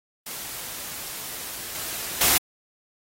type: noise with level steps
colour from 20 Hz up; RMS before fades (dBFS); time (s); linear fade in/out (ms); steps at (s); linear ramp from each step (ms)
white; -35 / -32 / -19; 0.26-2.38; 5; 1.75 / 2.21; 2
effects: AAC 48 kbps